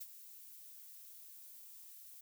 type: noise with ADSR envelope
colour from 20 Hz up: violet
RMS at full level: -45 dBFS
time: 0-2.21 s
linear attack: 15 ms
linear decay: 42 ms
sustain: -10 dB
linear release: 7 ms
effects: none